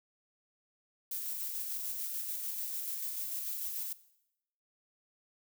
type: noise with tremolo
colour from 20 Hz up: violet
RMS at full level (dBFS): -37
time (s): 1.11-3.93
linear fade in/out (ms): 5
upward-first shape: square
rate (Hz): 6.8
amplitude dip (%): 25
effects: noise-tail reverb RT60 0.8 s tail -17 dB re dry